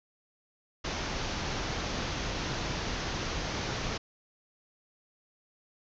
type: low-pass noise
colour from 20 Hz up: pink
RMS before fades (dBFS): -34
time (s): 0.84-3.98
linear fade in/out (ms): 10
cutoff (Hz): 6500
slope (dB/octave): 96
effects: none